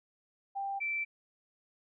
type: tone pair in turn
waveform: sine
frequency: 790 / 2333 Hz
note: G5 / D7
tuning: +13 / -12 cents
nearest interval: octave + perfect fifth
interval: 1875 cents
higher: second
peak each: -33 / -31 dBFS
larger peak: second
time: 0.55-0.8 / 0.8-1.05 s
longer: neither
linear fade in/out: 20 ms
effects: none